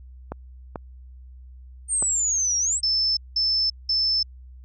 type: clicks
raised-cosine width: 1 ms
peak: -16 dBFS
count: 3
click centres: 0.32 / 0.758 / 2.025 s
type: exponential two-way sweep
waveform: sine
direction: down then up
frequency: 8860 to 5588 to 8250 Hz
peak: -20 dBFS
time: 1.88-2.81 s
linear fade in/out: 50 ms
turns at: 2.58 s
type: tone bursts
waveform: sine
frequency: 5274 Hz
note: E8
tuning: in tune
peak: -19 dBFS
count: 3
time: 2.83-4.23 s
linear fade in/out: 5 ms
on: 340 ms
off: 190 ms
effects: added 63 Hz sine -41 dBFS peak until 4.64 s